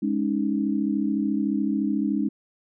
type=chord; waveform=sine; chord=Ab suspended fourth; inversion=none; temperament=equal; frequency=207.7 / 277.2 / 311.1 Hz; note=Ab3 / Db4 / Eb4; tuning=0 / 0 / 0 cents; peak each=-25 / -26 / -27 dBFS; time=0.02-2.29 s; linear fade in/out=10 ms; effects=none